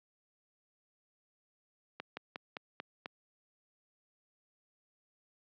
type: slowing click train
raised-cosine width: 0.3 ms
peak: -23 dBFS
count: 6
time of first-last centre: 2-3.059 s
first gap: 170 ms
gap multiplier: 1.11
effects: high-pass 200 Hz 12 dB/octave + low-pass 4000 Hz 12 dB/octave